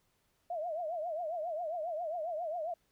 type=tone with vibrato; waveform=sine; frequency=659.3 Hz; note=E5; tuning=in tune; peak=-34 dBFS; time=0.5-2.74 s; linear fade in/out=5 ms; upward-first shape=triangle; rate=7.4 Hz; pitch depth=180 cents each way; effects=pink hiss -75 dBFS RMS until 2.91 s